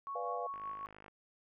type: tone with tremolo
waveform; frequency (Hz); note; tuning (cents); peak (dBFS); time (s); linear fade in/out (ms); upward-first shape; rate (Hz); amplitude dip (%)
sine; 1108.7; C#6; 0; -38; 0.07-0.86; 0; sine; 5.3; 45
type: chord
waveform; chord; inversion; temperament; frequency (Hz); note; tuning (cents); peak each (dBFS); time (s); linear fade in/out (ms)
sine; B diminished seventh; none; equal; 493.9 / 587.3 / 698.5 / 830.6; B4 / D5 / F5 / Ab5; 0 / 0 / 0 / 0; -41 / -45 / -40 / -45; 0.15-0.47; 5
type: click train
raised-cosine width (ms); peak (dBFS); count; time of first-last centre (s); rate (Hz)
0.5; -38; 29; 0.54-1.082; 51.7
effects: none